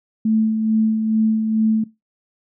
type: tone with tremolo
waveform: sine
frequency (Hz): 219.5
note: A3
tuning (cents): -4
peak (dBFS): -13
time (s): 0.25-1.84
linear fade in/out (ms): 5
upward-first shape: sine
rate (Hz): 2.3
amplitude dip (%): 45
effects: noise-tail reverb RT60 0.2 s tail -18 dB re dry